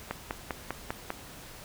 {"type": "click train", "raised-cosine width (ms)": 0.5, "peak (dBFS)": -16, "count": 6, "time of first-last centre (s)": [0.11, 1.104], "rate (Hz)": 5.03, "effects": ["pink hiss -47 dBFS RMS until 1.64 s"]}